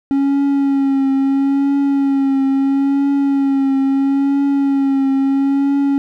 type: tone with vibrato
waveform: triangle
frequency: 275 Hz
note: C#4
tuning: 14 cents flat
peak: -10 dBFS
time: 0.11-5.98 s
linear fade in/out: 0 ms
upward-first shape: triangle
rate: 0.75 Hz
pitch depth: 34 cents each way
effects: none